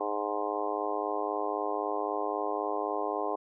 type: harmonic tone with a mistuned harmonic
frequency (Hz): 103.83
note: G#2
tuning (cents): 0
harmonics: 3 / 4 / 5 / 6 / 7 / 8 / 9 / 10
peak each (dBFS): -39 / -35 / -38 / -38 / -36 / -38 / -41 / -37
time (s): 0-3.36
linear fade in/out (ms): 10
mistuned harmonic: 10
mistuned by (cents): +19
effects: none